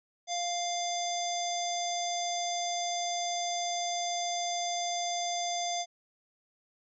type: harmonic tone with a mistuned harmonic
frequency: 698.5 Hz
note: F5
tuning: in tune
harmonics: 1 / 3 / 5 / 7 / 9 / 10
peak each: -32 / -43 / -38 / -41 / -38 / -48 dBFS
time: 0.27-5.86 s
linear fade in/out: 50 ms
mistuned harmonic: 10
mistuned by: +60 cents
effects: none